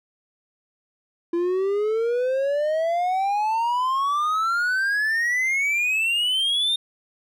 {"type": "exponential sweep", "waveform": "triangle", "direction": "up", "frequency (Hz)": [338, 3671], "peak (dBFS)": -18, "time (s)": [1.33, 6.76], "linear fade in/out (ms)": 5, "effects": []}